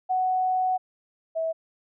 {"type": "tone pair in turn", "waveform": "sine", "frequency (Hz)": [743, 649.4], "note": ["F#5", "E5"], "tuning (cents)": [7, -26], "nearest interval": "major second", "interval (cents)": 233, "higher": "first", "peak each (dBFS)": [-21, -24], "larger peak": "first", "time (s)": [[0.09, 0.78], [1.35, 1.53]], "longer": "first", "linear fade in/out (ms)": 20, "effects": []}